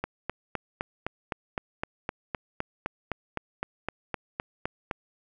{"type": "click train", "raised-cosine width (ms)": 0.5, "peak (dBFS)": -14, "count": 20, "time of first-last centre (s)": [0.04, 4.912], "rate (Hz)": 3.9, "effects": []}